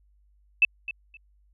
sine tone with echo, 2634 Hz, E7, 2 cents flat, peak -14 dBFS, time 0.62-0.65 s, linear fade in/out 2 ms, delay 260 ms, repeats 2, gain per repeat -15 dB, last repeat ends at 1.17 s, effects added 50 Hz sine -59 dBFS peak until 1.53 s

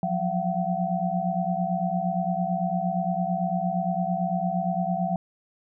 sine tone cluster, 174.3 / 183.1 / 683 / 753 Hz, F3 / F#3 / F5 / F#5, -3 / -18 / -39 / +30 cents, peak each -29 dBFS, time 0.03-5.16 s, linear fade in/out 2 ms, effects none

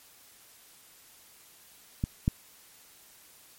clicks, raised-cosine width 5 ms, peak -15 / -11 dBFS, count 2, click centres 2.039 / 2.279 s, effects white hiss -56 dBFS RMS until 3.58 s + MP3 64 kbps

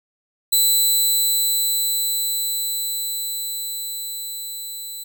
10% pulse tone with level ramp, 4000 Hz, B7, 21 cents sharp, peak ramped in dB -6 to -23 dBFS, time 0.52-5.04 s, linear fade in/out 10 ms, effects none

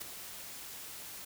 white noise with ADSR envelope, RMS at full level -37 dBFS, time 0-1.25 s, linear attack 18 ms, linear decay 4 ms, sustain -9 dB, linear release 7 ms, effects none

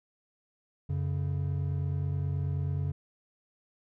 triangle tone pair together, 91.22 / 140.6 Hz, F#2 / C#3, -24 / +25 cents, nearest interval perfect fifth, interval 749 cents, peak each -29 / -29 dBFS, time 0.89-2.92 s, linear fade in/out 10 ms, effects none

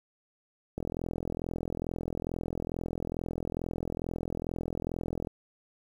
click train, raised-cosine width 2 ms, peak -20 dBFS, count 191, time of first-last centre 0.78-5.272 s, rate 42.3 Hz, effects 9-bit

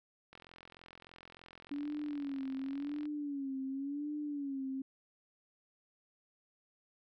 click train, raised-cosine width 0.3 ms, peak -37 dBFS, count 119, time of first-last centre 0.33-3.055 s, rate 43.3 Hz
sine tone with vibrato, 281.5 Hz, C#4, 27 cents sharp, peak -36 dBFS, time 1.71-4.82 s, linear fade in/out 5 ms, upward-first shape sine, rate 0.92 Hz, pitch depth 100 cents each way
effects none

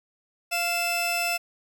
sawtooth tone pair together, 695 / 2637 Hz, F5 / E7, -9 / 0 cents, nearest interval octave + major seventh, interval 2309 cents, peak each -24 / -23 dBFS, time 0.51-1.38 s, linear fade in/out 20 ms, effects none

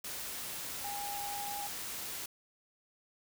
sine tone in noise, 814 Hz, G#5, 35 cents flat, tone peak -39 dBFS, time 0.84-1.67 s, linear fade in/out 5 ms, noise white, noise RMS -41 dBFS, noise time 0.04-2.26 s, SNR -1 dB, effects none

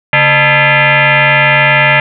sine tone with frequency modulation, 140.5 Hz, C#3, 24 cents sharp, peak -5 dBFS, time 0.13-2 s, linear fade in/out 2 ms, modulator 373 Hz, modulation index 6.8, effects none

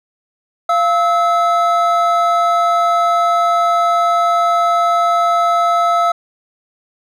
triangle tone pair together, 690 / 1300.6 Hz, F5 / E6, -21 / -24 cents, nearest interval major seventh, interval 1097 cents, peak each -12 dBFS, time 0.69-6.12 s, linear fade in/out 5 ms, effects none

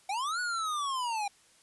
square linear two-way sweep, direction up then down, 745 to 1480 to 792 Hz, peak -31 dBFS, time 0.09-1.28 s, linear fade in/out 5 ms, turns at 0.4 s, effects white hiss -62 dBFS RMS until 1.62 s + resampled to 24000 Hz

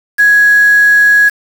sine tone with quantisation, 1667 Hz, G#6, 6 cents sharp, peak -4 dBFS, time 0.18-1.3 s, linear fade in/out 20 ms, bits 4, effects none

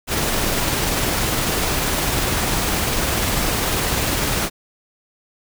pink noise with tremolo, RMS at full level -19 dBFS, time 0.07-4.5 s, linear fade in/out 50 ms, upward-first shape triangle, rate 20 Hz, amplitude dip 30%, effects none

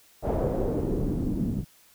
pink noise with low-pass filter sweep, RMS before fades -27 dBFS, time 0.22-1.65 s, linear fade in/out 50 ms, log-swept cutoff 660 to 200 Hz, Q 2.7, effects white hiss -58 dBFS RMS until 1.94 s

